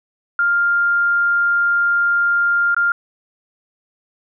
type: tone with dropouts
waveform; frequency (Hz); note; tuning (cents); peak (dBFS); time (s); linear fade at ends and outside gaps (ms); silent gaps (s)
sine; 1400; F6; +4; -13; 0.39-2.92; 2; 2.746-2.765
effects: none